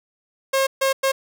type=tone bursts at uneven times; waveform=sawtooth; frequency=538 Hz; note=C5; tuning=48 cents sharp; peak=-13 dBFS; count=3; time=0.53-0.67 / 0.81-0.93 / 1.03-1.12 s; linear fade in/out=10 ms; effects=none